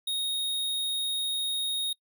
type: tone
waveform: square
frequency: 3733 Hz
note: A#7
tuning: 2 cents sharp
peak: -28 dBFS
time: 0.07-1.93 s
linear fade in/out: 5 ms
effects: noise-tail reverb RT60 0.1 s tail -25 dB re dry